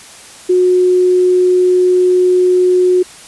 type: tone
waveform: sine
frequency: 364 Hz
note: F#4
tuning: 28 cents flat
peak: -7 dBFS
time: 0.49-3.03 s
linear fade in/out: 10 ms
effects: white hiss -36 dBFS RMS until 3.27 s + resampled to 24000 Hz